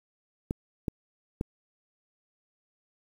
clicks, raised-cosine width 3 ms, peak -16 dBFS, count 3, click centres 0.509 / 0.882 / 1.411 s, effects 8-bit

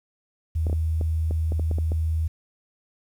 sine tone, 80 Hz, D#2, 49 cents sharp, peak -21 dBFS, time 0.55-2.28 s, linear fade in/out 10 ms
clicks, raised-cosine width 2 ms, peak -19 dBFS, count 10, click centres 0.668 / 0.698 / 0.729 / 1.012 / 1.31 / 1.521 / 1.596 / 1.713 / 1.785 / 1.919 s
effects 9-bit

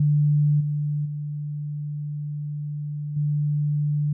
sine tone with level steps, 147.7 Hz, D3, 10 cents sharp, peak -16 / -22 / -27 / -20 dBFS, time 0-4.13 s, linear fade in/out 5 ms, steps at 0.6 / 1.05 / 3.16 s, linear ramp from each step 10 ms, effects none

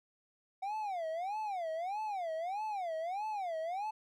triangle tone with vibrato, 744 Hz, F#5, 9 cents sharp, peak -33 dBFS, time 0.62-3.91 s, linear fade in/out 10 ms, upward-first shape sine, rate 1.6 Hz, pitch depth 270 cents each way, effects none

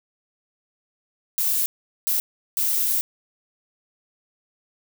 violet noise bursts at uneven times, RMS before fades -22 dBFS, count 3, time 1.38-1.66 / 2.07-2.2 / 2.57-3.01 s, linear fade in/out 0 ms, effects none

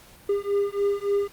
triangle beating tone pair, 401.4 / 404.9 Hz, G4 / G#4, +41 / -44 cents, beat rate 3.5 Hz, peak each -23 dBFS, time 0.29-1.28 s, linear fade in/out 5 ms, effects pink hiss -51 dBFS RMS until 1.32 s + Opus 48 kbps

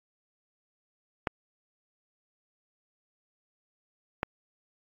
clicks, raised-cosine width 0.5 ms, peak -12 dBFS, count 2, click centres 1.272 / 4.231 s, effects AAC 48 kbps

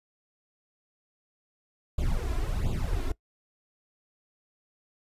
brown noise with flanger, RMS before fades -28 dBFS, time 1.98-3.12 s, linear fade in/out 5 ms, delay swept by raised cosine 0.26 to 2.96 ms, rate 1.4 Hz, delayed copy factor +0.95, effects noise-tail reverb RT60 0.1 s tail -21 dB re dry + resampled to 32000 Hz

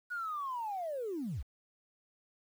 sine linear sweep, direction down, 1475 to 40.91 Hz, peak -34 dBFS, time 0.1-1.43 s, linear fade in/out 20 ms, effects tanh soft clip ceiling -31 dBFS + 10-bit

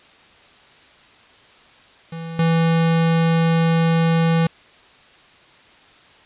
square tone with level steps, 164.81 Hz, E3, in tune, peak -29 / -15 dBFS, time 2.12-4.47 s, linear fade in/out 5 ms, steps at 2.39 s, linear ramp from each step 2 ms, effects white hiss -49 dBFS RMS until 6.25 s + resampled to 8000 Hz

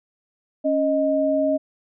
sine tone pair together, 277.2 / 622.3 Hz, C#4 / D#5, 0 / 0 cents, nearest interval octave + major second, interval 1400 cents, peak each -22 / -19 dBFS, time 0.64-1.58 s, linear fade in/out 20 ms, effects none

